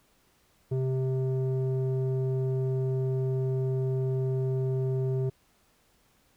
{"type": "tone with low-pass filter", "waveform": "square", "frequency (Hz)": 130.81, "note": "C3", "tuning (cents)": 0, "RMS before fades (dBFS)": -28, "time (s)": [0.71, 5.3], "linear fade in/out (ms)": 10, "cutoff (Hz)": 420, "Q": 1.7, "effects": ["pink hiss -66 dBFS RMS until 6.36 s"]}